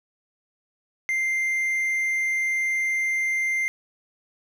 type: tone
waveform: triangle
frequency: 2093 Hz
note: C7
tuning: in tune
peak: -20 dBFS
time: 1.09-3.68 s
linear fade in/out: 0 ms
effects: none